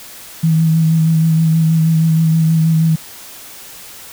sine tone with vibrato, 161.2 Hz, E3, 38 cents flat, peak -9 dBFS, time 0.43-2.96 s, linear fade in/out 10 ms, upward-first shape sine, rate 6.3 Hz, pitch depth 23 cents each way, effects white hiss -35 dBFS RMS until 4.12 s

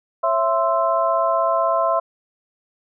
sine tone cluster, 549 / 665 / 1043 / 1322 Hz, C#5 / E5 / C6 / E6, -17 / +15 / -6 / +5 cents, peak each -26 / -19 / -20 / -26 dBFS, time 0.23-2 s, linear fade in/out 10 ms, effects none

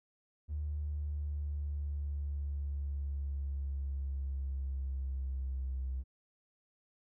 triangle linear sweep, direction down, 74.9 to 64.7 Hz, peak -30 dBFS, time 0.48-6.04 s, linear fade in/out 50 ms, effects tanh soft clip ceiling -32 dBFS

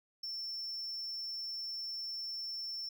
triangle tone, 5390 Hz, E8, 38 cents sharp, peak -37 dBFS, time 0.23-2.89 s, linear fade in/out 5 ms, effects none

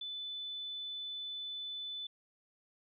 sine tone, 3500 Hz, A7, 10 cents flat, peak -39 dBFS, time 0.01-2.07 s, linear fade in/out 5 ms, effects none

